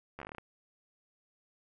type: slowing click train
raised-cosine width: 0.5 ms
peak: -28 dBFS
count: 10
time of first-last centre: 0.19-0.383 s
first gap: 12 ms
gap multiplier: 1.14
effects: none